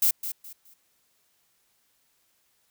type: noise with echo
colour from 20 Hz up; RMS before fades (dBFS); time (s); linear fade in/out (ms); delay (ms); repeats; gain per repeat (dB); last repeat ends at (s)
violet; -21; 0.02-0.11; 5; 210; 3; -11; 0.74
effects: white hiss -69 dBFS RMS until 2.7 s